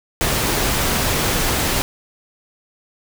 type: noise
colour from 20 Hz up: pink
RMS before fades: -19 dBFS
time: 0.21-1.82 s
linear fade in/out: 0 ms
effects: none